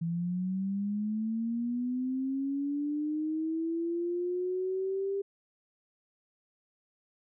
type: linear sweep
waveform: sine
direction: up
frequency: 164.81 to 398.3 Hz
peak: -29 dBFS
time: 0.01-5.22 s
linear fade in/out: 10 ms
effects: none